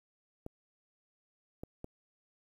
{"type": "clicks", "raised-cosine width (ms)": 2, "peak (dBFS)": -28, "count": 3, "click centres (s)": [0.464, 1.635, 1.844], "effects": ["10-bit"]}